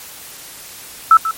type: tone with echo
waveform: sine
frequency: 1318.5 Hz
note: E6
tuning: in tune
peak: -3 dBFS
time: 1.11-1.17 s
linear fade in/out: 2 ms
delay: 140 ms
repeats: 1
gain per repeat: -12 dB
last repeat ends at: 1.31 s
effects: white hiss -35 dBFS RMS until 1.37 s + MP3 64 kbps